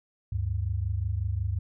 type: tone pair together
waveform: sine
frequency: 74 / 99.52 Hz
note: D2 / G2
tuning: +14 / +27 cents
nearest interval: perfect fourth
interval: 513 cents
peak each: -30 / -28 dBFS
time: 0.32-1.59 s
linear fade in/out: 5 ms
effects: none